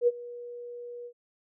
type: tone with ADSR envelope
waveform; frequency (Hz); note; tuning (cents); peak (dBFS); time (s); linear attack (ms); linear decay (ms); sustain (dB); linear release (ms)
sine; 481.8; B4; -43; -17; 0.01-1.13; 64; 34; -21; 71
effects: none